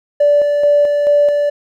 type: tone with tremolo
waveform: triangle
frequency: 582 Hz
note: D5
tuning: 16 cents flat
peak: -4 dBFS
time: 0.2-1.5 s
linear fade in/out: 10 ms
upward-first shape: square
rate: 2.3 Hz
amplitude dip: 45%
effects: tanh soft clip ceiling -5 dBFS